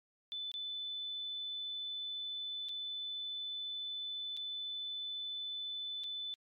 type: tone with dropouts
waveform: sine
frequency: 3506 Hz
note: A7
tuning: 7 cents flat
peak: -38 dBFS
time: 0.32-6.34 s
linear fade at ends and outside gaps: 0 ms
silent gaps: 0.516-0.54 / 2.686-2.692 / 4.367-4.372 / 6.036-6.041 s
effects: MP3 96 kbps